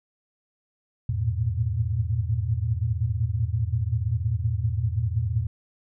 sine tone cluster, 82.7 / 103.5 / 113.3 / 118.9 Hz, E2 / G#2 / A#2 / A#2, +6 / -5 / -49 / +35 cents, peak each -28 dBFS, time 1.09-5.47 s, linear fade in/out 5 ms, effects none

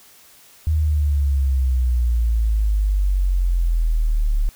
sine exponential sweep, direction down, 79.2 to 35.67 Hz, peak -15 dBFS, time 0.67-4.49 s, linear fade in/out 0 ms, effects white hiss -49 dBFS RMS until 4.55 s

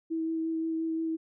sine tone with vibrato, 324.1 Hz, E4, 29 cents flat, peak -28 dBFS, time 0.1-1.17 s, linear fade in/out 20 ms, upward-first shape sine, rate 5.7 Hz, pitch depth 11 cents each way, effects none

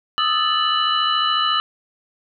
sine tone cluster, 1232 / 1306 / 1748 / 2959 / 4022 Hz, D#6 / E6 / A6 / F#7 / B7, -17 / -17 / -12 / -1 / +31 cents, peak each -21 / -23 / -29 / -20 / -29 dBFS, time 0.18-1.6 s, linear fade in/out 0 ms, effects none

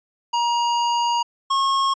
square tone pair in turn, 948 / 1087 Hz, A#5 / C#6, +29 / -34 cents, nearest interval major second, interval 237 cents, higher second, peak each -19 / -18 dBFS, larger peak second, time 0.33-1.23 / 1.5-1.94 s, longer first, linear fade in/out 10 ms, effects resampled to 16000 Hz

